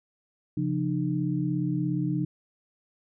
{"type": "tone cluster", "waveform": "sine", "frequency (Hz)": [136.4, 173.5, 304], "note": ["C#3", "F3", "D#4"], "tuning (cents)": [-28, -11, -40], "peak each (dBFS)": -29, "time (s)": [0.57, 2.25], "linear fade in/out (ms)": 5, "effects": []}